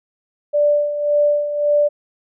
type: tone with tremolo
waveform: sine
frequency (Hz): 587.3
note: D5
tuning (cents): 0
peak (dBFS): -11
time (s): 0.53-1.89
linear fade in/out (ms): 20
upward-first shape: sine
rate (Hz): 1.8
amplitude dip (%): 65
effects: none